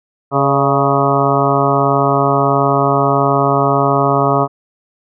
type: harmonic tone with a mistuned harmonic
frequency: 138.59 Hz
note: C#3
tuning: in tune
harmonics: 1 / 2 / 3 / 4 / 5 / 6 / 7 / 8 / 9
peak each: -18 / -20 / -18 / -20 / -17 / -23 / -21 / -19 / -19 dBFS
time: 0.31-4.48 s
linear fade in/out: 50 ms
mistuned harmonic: 4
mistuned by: +52 cents
effects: none